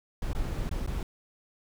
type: noise with dropouts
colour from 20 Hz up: brown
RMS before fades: -31 dBFS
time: 0.22-1.03 s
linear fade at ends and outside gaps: 2 ms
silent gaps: 0.332-0.349 / 0.693-0.712 / 0.864-0.874 s
effects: none